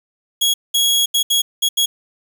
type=tone bursts at uneven times; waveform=sawtooth; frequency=3322 Hz; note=G#7; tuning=in tune; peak=-10 dBFS; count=6; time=0.41-0.54 / 0.74-1.06 / 1.14-1.23 / 1.3-1.42 / 1.62-1.69 / 1.77-1.86 s; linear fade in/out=10 ms; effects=7-bit